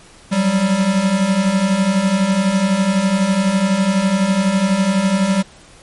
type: beating tone pair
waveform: square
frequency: 183.8 / 195.8 Hz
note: F#3 / G3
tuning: -11 / -2 cents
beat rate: 12 Hz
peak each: -20 / -15 dBFS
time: 0.31-5.43 s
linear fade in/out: 20 ms
effects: pink hiss -44 dBFS RMS until 5.82 s + MP3 48 kbps